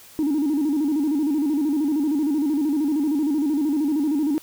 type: tone with vibrato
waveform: sine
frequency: 295 Hz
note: D4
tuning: 8 cents sharp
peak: -17 dBFS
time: 0.19-4.38 s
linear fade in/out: 0 ms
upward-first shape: square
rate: 13 Hz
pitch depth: 100 cents each way
effects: tanh soft clip ceiling -16 dBFS + white hiss -47 dBFS RMS until 4.42 s